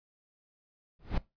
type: noise with exponential growth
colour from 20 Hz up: brown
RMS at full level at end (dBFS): -24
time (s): 0.99-1.18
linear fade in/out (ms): 5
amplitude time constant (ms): 40
effects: noise-tail reverb RT60 0.2 s tail -19 dB re dry + resampled to 11025 Hz